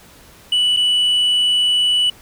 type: tone with dropouts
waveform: sine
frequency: 2960 Hz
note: F#7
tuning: in tune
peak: -10 dBFS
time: 0.52-2.1 s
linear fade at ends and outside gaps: 5 ms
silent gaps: 0.765-0.77 s
effects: tanh soft clip ceiling -12 dBFS + pink hiss -45 dBFS RMS until 2.21 s